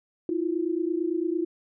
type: tone pair together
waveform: sine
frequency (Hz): 323.3 / 352.2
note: E4 / F4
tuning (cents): -34 / +15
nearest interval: minor second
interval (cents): 149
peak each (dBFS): -27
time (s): 0.29-1.45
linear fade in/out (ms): 2
effects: none

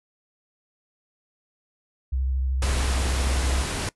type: tone with vibrato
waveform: sine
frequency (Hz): 65.41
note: C2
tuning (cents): 0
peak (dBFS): -22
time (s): 2.12-3.63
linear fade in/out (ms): 10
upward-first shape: triangle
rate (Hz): 13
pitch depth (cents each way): 47
type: low-pass noise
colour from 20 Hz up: pink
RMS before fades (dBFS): -29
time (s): 2.62-3.89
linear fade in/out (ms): 2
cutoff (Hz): 11000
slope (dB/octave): 96
effects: noise-tail reverb RT60 0.1 s tail -20 dB re dry

